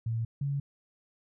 sine tone pair in turn, 113.9 / 140.56 Hz, A#2 / C#3, -40 / +24 cents, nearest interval major third, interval 364 cents, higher second, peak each -28 dBFS, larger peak neither, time 0.06-0.25 / 0.41-0.6 s, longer neither, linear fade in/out 5 ms, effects none

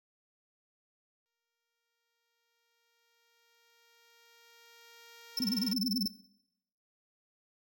5% pulse tone with exponential growth, 466.2 Hz, A#4, in tune, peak -36 dBFS, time 1.26-5.73 s, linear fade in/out 0 ms, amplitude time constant 970 ms
45% pulse tone bursts, 5310 Hz, E8, 12 cents sharp, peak -30 dBFS, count 15, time 5.37-6.078 s, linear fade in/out 2 ms, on 22 ms, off 27 ms
sine tone with vibrato, 223.8 Hz, A3, 30 cents sharp, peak -31 dBFS, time 5.4-6.06 s, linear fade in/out 2 ms, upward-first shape sine, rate 9.2 Hz, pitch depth 290 cents each way
effects noise-tail reverb RT60 0.8 s tail -18 dB re dry

